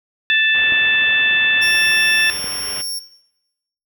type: harmonic tone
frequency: 880 Hz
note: A5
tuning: in tune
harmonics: 2 / 3 / 4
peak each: -15 / -17 / -18 dBFS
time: 0.3-2.3 s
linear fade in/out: 0 ms
type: low-pass noise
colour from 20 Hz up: white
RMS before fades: -33 dBFS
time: 0.54-2.82 s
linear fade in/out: 10 ms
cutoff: 3400 Hz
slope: 96 dB/octave
type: clicks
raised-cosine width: 2 ms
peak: -20 dBFS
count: 2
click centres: 0.723 / 2.443 s
type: tone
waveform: sawtooth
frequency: 5500 Hz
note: F8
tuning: 27 cents flat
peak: -19 dBFS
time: 1.61-3 s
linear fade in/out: 20 ms
effects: noise-tail reverb RT60 0.9 s tail -18 dB re dry